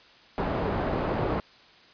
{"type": "low-pass noise", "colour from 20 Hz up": "white", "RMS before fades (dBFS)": -28, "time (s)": [0.38, 1.4], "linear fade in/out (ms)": 0, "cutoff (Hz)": 670, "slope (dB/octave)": 12, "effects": ["white hiss -54 dBFS RMS until 1.93 s", "resampled to 11025 Hz"]}